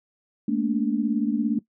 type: tone cluster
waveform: sine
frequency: 216.1 / 233.4 / 289.1 Hz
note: A3 / A#3 / D4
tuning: -31 / +2 / -27 cents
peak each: -25 dBFS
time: 0.48-1.59 s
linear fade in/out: 5 ms
effects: noise-tail reverb RT60 0.1 s tail -18 dB re dry